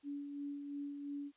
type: tone with tremolo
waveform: sine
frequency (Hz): 285.4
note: D4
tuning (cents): -49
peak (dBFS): -39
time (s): 0.03-1.32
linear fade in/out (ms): 50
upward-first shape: sine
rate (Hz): 2.9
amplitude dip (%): 40
effects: white hiss -72 dBFS RMS until 1.36 s + resampled to 8000 Hz